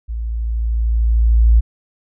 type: tone with level ramp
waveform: sine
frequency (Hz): 56.6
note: A1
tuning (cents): +50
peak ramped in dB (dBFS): -21 to -6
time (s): 0.08-1.61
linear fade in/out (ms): 20
effects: none